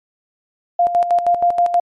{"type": "tone with tremolo", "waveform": "sine", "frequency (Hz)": 698.5, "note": "F5", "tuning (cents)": 0, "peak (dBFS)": -10, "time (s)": [0.79, 1.8], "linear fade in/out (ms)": 5, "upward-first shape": "square", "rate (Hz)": 6.3, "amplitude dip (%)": 65, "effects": ["MP3 48 kbps"]}